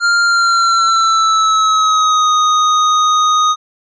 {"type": "tone with pitch glide", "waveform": "square", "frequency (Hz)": [1396.9, 1244.5], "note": ["F6", "D#6"], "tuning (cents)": [0, 0], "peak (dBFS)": -10, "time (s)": [0, 3.56], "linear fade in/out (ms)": 50, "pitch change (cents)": -200, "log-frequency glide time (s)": [0.23, 2.3], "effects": ["resampled to 16000 Hz"]}